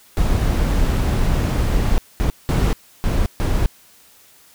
brown noise bursts at uneven times, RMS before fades -17 dBFS, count 5, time 0.17-1.98 / 2.2-2.3 / 2.49-2.73 / 3.04-3.26 / 3.4-3.66 s, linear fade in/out 0 ms, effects white hiss -50 dBFS RMS until 4.54 s

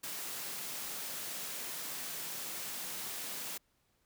white high-pass noise, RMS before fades -41 dBFS, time 0.03-3.58 s, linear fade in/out 10 ms, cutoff 120 Hz, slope 48 dB/octave, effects pink hiss -75 dBFS RMS until 4.05 s

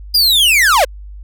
45% pulse linear sweep, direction down, 4981 to 475.6 Hz, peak -8 dBFS, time 0.14-0.85 s, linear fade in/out 10 ms, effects added 50 Hz sine -29 dBFS peak until 1.23 s

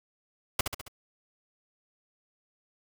pink noise with echo, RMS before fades -25 dBFS, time 0.59-0.61 s, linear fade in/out 5 ms, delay 68 ms, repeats 4, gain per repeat -5 dB, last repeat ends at 0.882 s, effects none

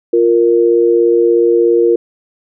sine tone pair together, 349.3 / 466.2 Hz, F4 / A#4, 0 / 0 cents, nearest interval perfect fourth, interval 500 cents, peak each -10 dBFS, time 0.13-1.96 s, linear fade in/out 5 ms, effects none

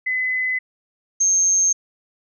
sine tone pair in turn, 2021 / 6392 Hz, B6 / G8, +39 / +33 cents, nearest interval octave + minor sixth, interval 1994 cents, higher second, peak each -19 / -14 dBFS, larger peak second, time 0.06-0.59 / 1.2-1.73 s, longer neither, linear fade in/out 10 ms, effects none

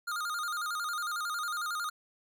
square tone with vibrato, 1318.5 Hz, E6, in tune, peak -33 dBFS, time 0.07-1.9 s, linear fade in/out 10 ms, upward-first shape square, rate 11 Hz, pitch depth 110 cents each way, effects none

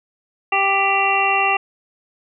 harmonic tone with a mistuned harmonic, 392 Hz, G4, in tune, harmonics 1 / 2 / 3 / 5 / 6 / 7, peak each -27 / -19 / -22 / -25 / -26 / -19 dBFS, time 0.52-1.57 s, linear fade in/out 5 ms, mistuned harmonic 5, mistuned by +23 cents, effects none

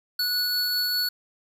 square tone pair together, 1472 / 4411 Hz, F#6 / C#8, -9 / -9 cents, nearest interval octave + perfect fifth, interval 1900 cents, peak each -32 / -24 dBFS, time 0.19-1.09 s, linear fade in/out 5 ms, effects 10-bit

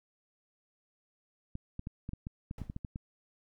clicks, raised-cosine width 5 ms, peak -26 dBFS, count 12, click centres 1.554 / 1.794 / 1.871 / 2.091 / 2.134 / 2.269 / 2.511 / 2.617 / 2.699 / 2.764 / 2.848 / 2.959 s
brown noise with exponential decay, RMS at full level -40 dBFS, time 2.58-2.79 s, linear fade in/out 2 ms, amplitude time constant 45 ms
effects none

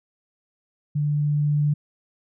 sine tone with level ramp, 147.5 Hz, D3, 8 cents sharp, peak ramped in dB -20 to -17 dBFS, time 0.95-1.74 s, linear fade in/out 10 ms, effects none

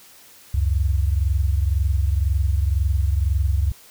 sine tone pair together, 68.8 / 90.76 Hz, C#2 / F#2, -12 / -33 cents, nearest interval perfect fourth, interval 479 cents, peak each -18 / -22 dBFS, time 0.54-3.72 s, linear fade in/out 5 ms, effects white hiss -48 dBFS RMS until 3.9 s

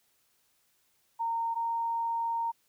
sine tone pair in turn, 920 / 923.7 Hz, A#5 / A#5, -23 / -16 cents, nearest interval unison, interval 7 cents, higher second, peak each -28 dBFS, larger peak neither, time 1.19-1.55 / 1.55-2.52 s, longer second, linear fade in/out 20 ms, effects white hiss -71 dBFS RMS until 2.68 s

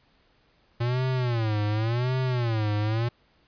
square tone with vibrato, 116.54 Hz, A#2, in tune, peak -24 dBFS, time 0.8-3.09 s, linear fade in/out 10 ms, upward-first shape sine, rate 0.9 Hz, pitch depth 190 cents each way, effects pink hiss -64 dBFS RMS until 3.47 s + resampled to 11025 Hz

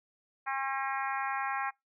harmonic tone, 270 Hz, C#4, 45 cents flat, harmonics 3 / 4 / 5 / 6 / 7 / 8 / 9, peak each -35 / -36 / -40 / -39 / -41 / -44 / -45 dBFS, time 0.46-1.71 s, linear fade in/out 20 ms, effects noise-tail reverb RT60 0.2 s tail -26 dB re dry

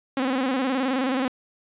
sawtooth tone with vibrato, 261.6 Hz, C4, in tune, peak -18 dBFS, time 0.17-1.28 s, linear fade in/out 2 ms, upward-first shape square, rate 19 Hz, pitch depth 67 cents each way, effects resampled to 8000 Hz + 10-bit

